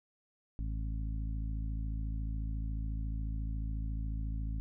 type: harmonic tone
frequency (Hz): 54.1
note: A1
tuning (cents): -29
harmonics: 1 / 2 / 3 / 4 / 5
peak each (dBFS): -34 / -42 / -47 / -50 / -50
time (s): 0.59-4.6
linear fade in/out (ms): 0
effects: none